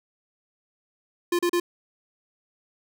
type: tone bursts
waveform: square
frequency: 349.2 Hz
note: F4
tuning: in tune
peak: -21 dBFS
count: 3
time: 1.32-1.6 s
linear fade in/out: 5 ms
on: 70 ms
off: 35 ms
effects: none